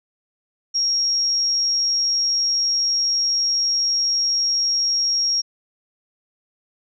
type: tone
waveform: sine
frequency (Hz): 5588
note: F8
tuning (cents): 0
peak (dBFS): -17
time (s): 0.74-5.42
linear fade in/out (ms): 20
effects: none